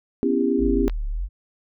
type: chord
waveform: sine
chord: C# half-diminished seventh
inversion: third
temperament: just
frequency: 249.5 / 277.2 / 332.6 / 399.1 Hz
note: B3 / C#4 / E4 / G4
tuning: +18 / 0 / +16 / +31 cents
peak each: -23 / -23 / -25 / -23 dBFS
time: 0.23-0.88 s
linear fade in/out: 0 ms
type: exponential two-way sweep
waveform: sine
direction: down then up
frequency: 57.4 to 34.65 to 49.56 Hz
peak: -23 dBFS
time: 0.58-1.29 s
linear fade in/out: 50 ms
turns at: 1.07 s
type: click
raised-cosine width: 0.3 ms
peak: -22 dBFS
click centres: 0.897 s
effects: none